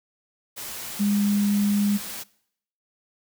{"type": "tone in noise", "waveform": "sine", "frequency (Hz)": 204.2, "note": "G#3", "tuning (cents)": -29, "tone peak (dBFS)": -19, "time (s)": [0.99, 1.98], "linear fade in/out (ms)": 20, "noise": "white", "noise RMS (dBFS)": -35, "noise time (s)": [0.56, 2.24], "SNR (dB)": 13, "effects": ["noise-tail reverb RT60 0.7 s tail -22 dB re dry"]}